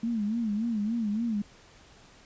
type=tone with vibrato; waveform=sine; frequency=220 Hz; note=A3; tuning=in tune; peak=-26 dBFS; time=0.03-1.42 s; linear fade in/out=5 ms; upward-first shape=sine; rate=3.5 Hz; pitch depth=130 cents each way; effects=pink hiss -55 dBFS RMS until 2.25 s + resampled to 16000 Hz